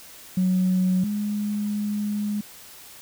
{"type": "tone pair in turn", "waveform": "sine", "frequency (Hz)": [184.7, 207.7], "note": ["F#3", "G#3"], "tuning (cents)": [-3, 0], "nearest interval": "major second", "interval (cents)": 203, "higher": "second", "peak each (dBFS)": [-17, -23], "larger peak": "first", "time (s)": [[0.37, 1.04], [1.04, 2.41]], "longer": "second", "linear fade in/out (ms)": 5, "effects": ["tanh soft clip ceiling -14 dBFS", "white hiss -45 dBFS RMS until 3.01 s"]}